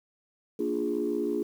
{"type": "chord", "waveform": "sine", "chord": "Bb dominant seventh", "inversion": "none", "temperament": "equal", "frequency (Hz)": [233.1, 293.7, 349.2, 415.3], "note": ["Bb3", "D4", "F4", "Ab4"], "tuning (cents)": [0, 0, 0, 0], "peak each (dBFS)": [-34, -31, -31, -30], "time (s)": [0.59, 1.43], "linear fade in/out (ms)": 5, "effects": ["tanh soft clip ceiling -18 dBFS", "9-bit"]}